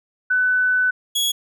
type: tone pair in turn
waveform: sine / sawtooth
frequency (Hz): 1500 / 3344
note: F#6 / G#7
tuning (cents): +23 / +11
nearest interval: octave + major second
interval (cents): 1388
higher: second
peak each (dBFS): -15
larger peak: neither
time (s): 0.3-0.91 / 1.15-1.32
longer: first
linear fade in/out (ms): 10
effects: none